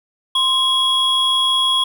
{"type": "tone pair together", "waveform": "triangle", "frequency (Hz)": [1046.5, 3322], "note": ["C6", "G#7"], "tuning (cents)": [0, 0], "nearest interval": "octave + minor sixth", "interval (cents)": 2000, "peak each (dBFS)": [-19, -13], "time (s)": [0.35, 1.84], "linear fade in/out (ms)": 5, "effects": []}